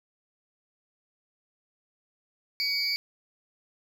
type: tone cluster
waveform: triangle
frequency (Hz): 2251 / 4503 / 4856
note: C#7 / C#8 / D#8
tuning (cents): +26 / +26 / -43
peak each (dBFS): -29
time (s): 2.6-2.96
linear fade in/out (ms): 0
effects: none